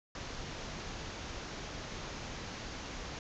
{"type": "low-pass noise", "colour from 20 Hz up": "pink", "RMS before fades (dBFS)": -43, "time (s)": [0.15, 3.19], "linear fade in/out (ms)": 2, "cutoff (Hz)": 6900, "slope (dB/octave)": 96, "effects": []}